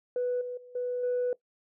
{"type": "tone with level steps", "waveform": "sine", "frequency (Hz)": 493.9, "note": "B4", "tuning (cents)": 0, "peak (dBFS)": [-25, -33, -47, -28, -24], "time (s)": [0.16, 1.33], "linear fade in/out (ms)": 2, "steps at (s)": [0.41, 0.57, 0.75, 1.03], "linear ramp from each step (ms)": 5, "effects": ["noise-tail reverb RT60 0.1 s tail -19 dB re dry", "tanh soft clip ceiling -23 dBFS"]}